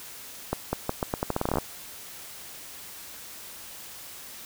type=accelerating click train; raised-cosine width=1 ms; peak=-11 dBFS; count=16; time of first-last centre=0.53-1.584 s; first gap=200 ms; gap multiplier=0.82; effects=white hiss -43 dBFS RMS until 4.45 s